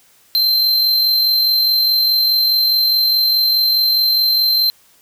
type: tone with amplitude modulation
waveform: square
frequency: 4120 Hz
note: C8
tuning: 28 cents flat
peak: -11 dBFS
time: 0.35-4.7 s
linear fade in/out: 0 ms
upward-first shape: sine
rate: 44.8 Hz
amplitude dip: 30%
effects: white hiss -52 dBFS RMS until 5.01 s